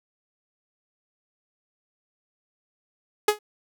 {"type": "tone with exponential decay", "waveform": "sawtooth", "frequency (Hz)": 420, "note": "G#4", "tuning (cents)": 19, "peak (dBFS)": -10, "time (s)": [3.28, 3.39], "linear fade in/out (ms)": 5, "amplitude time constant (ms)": 23, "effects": []}